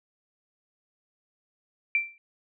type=tone with exponential decay; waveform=sine; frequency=2349 Hz; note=D7; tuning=in tune; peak=-18 dBFS; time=1.95-2.18 s; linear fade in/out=1 ms; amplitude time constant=48 ms; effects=none